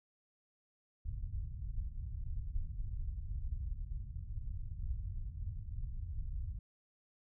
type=low-pass noise; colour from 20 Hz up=pink; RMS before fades=-40 dBFS; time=1.05-6.59 s; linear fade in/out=5 ms; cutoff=100 Hz; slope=24 dB/octave; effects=none